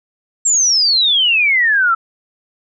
sine exponential sweep, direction down, 7570 to 1308 Hz, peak -10 dBFS, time 0.45-1.95 s, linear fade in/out 10 ms, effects none

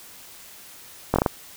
slowing click train, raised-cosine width 1 ms, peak -4 dBFS, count 5, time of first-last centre 1.14-1.262 s, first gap 20 ms, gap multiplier 1.29, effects white hiss -45 dBFS RMS until 1.56 s

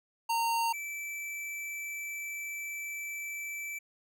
square tone pair in turn, 921 / 2321 Hz, A#5 / D7, -21 / -21 cents, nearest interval octave + major third, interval 1600 cents, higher second, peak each -28 / -37 dBFS, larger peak first, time 0.29-0.73 / 0.73-3.79 s, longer second, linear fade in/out 10 ms, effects none

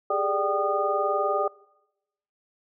sine tone cluster, 399.9 / 419.8 / 590 / 777 / 1225 Hz, G4 / G#4 / D5 / G5 / D#6, +35 / +19 / +8 / -16 / -27 cents, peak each -31 / -30 / -27 / -29 / -27 dBFS, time 0.1-1.48 s, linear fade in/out 5 ms, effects noise-tail reverb RT60 0.9 s tail -23 dB re dry

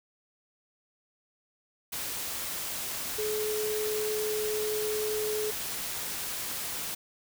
sine tone in noise, 427 Hz, G#4, 48 cents sharp, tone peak -29 dBFS, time 3.18-5.51 s, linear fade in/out 10 ms, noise white, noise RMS -35 dBFS, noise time 1.92-6.95 s, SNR +3 dB, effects none

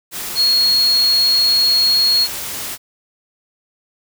sine tone in noise, 4309 Hz, C#8, 50 cents flat, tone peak -11 dBFS, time 0.35-2.28 s, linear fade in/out 50 ms, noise white, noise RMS -26 dBFS, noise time 0.11-2.78 s, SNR +12 dB, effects none

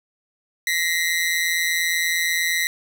sawtooth ring-modulated tone, 1975.5 Hz, B6, in tune, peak -13 dBFS, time 0.67-2.67 s, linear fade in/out 0 ms, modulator 84.2 Hz, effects none

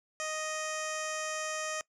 15% pulse tone with low-pass filter, 622.3 Hz, D#5, in tune, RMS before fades -36 dBFS, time 0.2-1.81 s, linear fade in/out 0 ms, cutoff 7500 Hz, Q 3, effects noise-tail reverb RT60 0.1 s tail -22 dB re dry

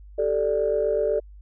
sine chord, G suspended second, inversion none, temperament equal, 392 / 440 / 587.3 Hz, G4 / A4 / D5, 0 / 0 / 0 cents, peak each -27 / -23 / -23 dBFS, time 0.18-1.2 s, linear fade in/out 10 ms, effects tanh soft clip ceiling -12 dBFS + added 50 Hz sine -42 dBFS peak until 1.41 s

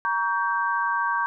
sine chord, G diminished, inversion first, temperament just, 940.8 / 1128.9 / 1568 Hz, Bb5 / Db6 / G6, +16 / +31 / 0 cents, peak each -26 dBFS, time 0.05-1.26 s, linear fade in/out 0 ms, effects none

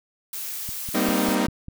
blue noise, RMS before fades -32 dBFS, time 0.33-1.35 s, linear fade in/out 2 ms
click train, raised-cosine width 5 ms, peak -24 dBFS, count 6, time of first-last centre 0.69-1.684 s, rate 5.03 Hz
sawtooth chord, C minor seventh, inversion second, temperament equal with one note detuned, 196 / 233.1 / 256.8 / 311.1 Hz, G3 / Bb3 / C4 / Eb4, 0 / 0 / -32 / 0 cents, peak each -22 dBFS, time 0.94-1.47 s, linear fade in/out 10 ms
effects none

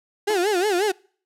35% pulse tone with vibrato, 387.3 Hz, G4, 21 cents flat, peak -17 dBFS, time 0.27-0.92 s, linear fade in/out 10 ms, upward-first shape sine, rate 5.6 Hz, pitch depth 190 cents each way
sawtooth tone with exponential decay, 341.1 Hz, F4, 41 cents flat, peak -24 dBFS, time 0.3-0.48 s, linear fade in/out 2 ms, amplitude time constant 37 ms
effects noise-tail reverb RT60 0.5 s tail -26 dB re dry + low-pass 12000 Hz 12 dB/octave

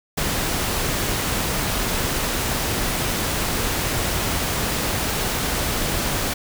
pink noise, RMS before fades -23 dBFS, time 0.17-6.34 s, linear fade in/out 10 ms, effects none

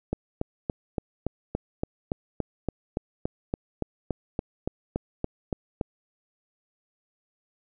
click train, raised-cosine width 2 ms, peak -13 dBFS, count 21, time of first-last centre 0.13-5.812 s, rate 3.52 Hz, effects none

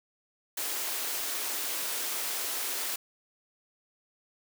white high-pass noise, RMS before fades -33 dBFS, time 0.57-2.96 s, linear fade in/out 5 ms, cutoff 290 Hz, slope 24 dB/octave, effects none

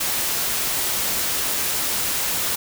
white noise, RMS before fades -23 dBFS, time 0-2.56 s, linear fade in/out 10 ms, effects none

